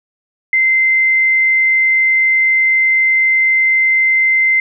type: tone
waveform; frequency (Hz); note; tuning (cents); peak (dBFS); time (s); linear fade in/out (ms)
sine; 2076; C7; -14; -9; 0.53-4.6; 2
effects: none